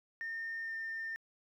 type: tone with pitch glide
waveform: sine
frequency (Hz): 1820 to 1806.4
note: A#6 to A6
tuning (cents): -42 to +45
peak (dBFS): -36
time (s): 0.21-1.16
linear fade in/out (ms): 0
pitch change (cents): -13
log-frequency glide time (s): 0.63-0.72
effects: tanh soft clip ceiling -34 dBFS + 12-bit